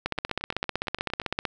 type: two click trains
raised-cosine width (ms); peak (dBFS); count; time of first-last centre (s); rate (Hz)
0.3; -10 / -22; 23 / 10; 0.06-1.452 / 0.18-1.217; 15.8 / 8.68
effects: none